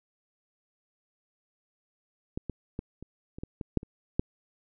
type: clicks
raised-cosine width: 3 ms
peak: -19 / -20 / -20 / -29 / -28 / -22 / -22 / -10 / -28 / -11 dBFS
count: 10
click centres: 2.375 / 2.497 / 2.791 / 3.026 / 3.385 / 3.435 / 3.612 / 3.773 / 3.831 / 4.195 s
effects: none